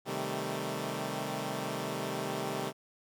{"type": "chord", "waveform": "10% pulse", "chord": "A half-diminished seventh", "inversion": "first", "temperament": "equal", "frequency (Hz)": [130.81, 155.56, 196, 220], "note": ["C3", "Eb3", "G3", "A3"], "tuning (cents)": [0, 0, 0, 0], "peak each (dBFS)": -31, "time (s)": [0.05, 2.73], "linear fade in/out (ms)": 50, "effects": []}